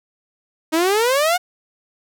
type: exponential sweep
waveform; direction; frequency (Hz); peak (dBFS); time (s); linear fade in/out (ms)
sawtooth; up; 308.6 to 740; -11; 0.72-1.38; 20
effects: none